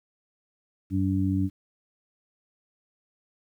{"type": "harmonic tone", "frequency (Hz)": 95.3, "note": "G2", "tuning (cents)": -48, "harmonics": [1, 2, 3], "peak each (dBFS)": [-26, -28, -26], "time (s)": [0.9, 1.5], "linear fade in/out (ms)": 50, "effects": ["10-bit"]}